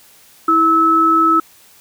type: tone pair together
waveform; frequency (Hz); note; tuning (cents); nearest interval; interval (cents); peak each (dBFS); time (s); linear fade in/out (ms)
sine; 325.3 / 1300; E4 / E6; -23 / -24; 2 octaves; 2399; -16 / -10; 0.48-1.4; 5
effects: white hiss -47 dBFS RMS until 1.8 s